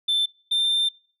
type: tone pair in turn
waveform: sine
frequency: 3543 / 3584 Hz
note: A7 / A7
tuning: +11 / +31 cents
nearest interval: unison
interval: 20 cents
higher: second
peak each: -16 dBFS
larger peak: neither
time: 0.08-0.26 / 0.51-0.89 s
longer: second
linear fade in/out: 10 ms
effects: noise-tail reverb RT60 0.5 s tail -26 dB re dry + tanh soft clip ceiling -18 dBFS